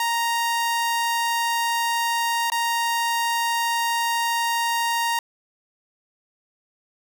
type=tone with dropouts; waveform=sawtooth; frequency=932.3 Hz; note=A#5; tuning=in tune; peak=-17 dBFS; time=0-5.19 s; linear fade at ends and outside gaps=2 ms; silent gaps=2.501-2.519 s; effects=none